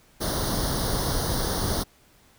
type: noise with comb filter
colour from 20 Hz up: pink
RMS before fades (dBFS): -26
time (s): 0.2-1.84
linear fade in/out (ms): 20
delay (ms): 0.2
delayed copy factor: +0.9
effects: pink hiss -58 dBFS RMS until 2.38 s